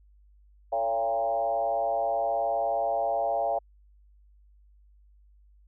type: tone with frequency modulation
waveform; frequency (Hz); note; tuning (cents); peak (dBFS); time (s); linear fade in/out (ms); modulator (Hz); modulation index
sine; 683; F5; -39; -24; 0.72-3.59; 10; 119; 1.2
effects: added 50 Hz sine -55 dBFS peak until 5.67 s